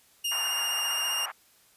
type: tone with vibrato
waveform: sawtooth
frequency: 2820 Hz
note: F7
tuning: 16 cents sharp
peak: -24 dBFS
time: 0.24-1.26 s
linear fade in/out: 10 ms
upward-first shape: sine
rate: 15 Hz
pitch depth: 17 cents each way
type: band-pass noise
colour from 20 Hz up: pink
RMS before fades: -38 dBFS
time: 0.31-1.32 s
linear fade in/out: 10 ms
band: 820 to 1900 Hz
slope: 24 dB/octave
effects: white hiss -61 dBFS RMS until 1.76 s + resampled to 32000 Hz